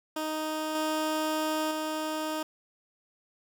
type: tone with level steps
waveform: 15% pulse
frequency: 311.1 Hz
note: D#4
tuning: in tune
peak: -24 / -21 / -24 dBFS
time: 0.16-2.43 s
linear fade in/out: 5 ms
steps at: 0.75 / 1.71 s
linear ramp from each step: 2 ms
effects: none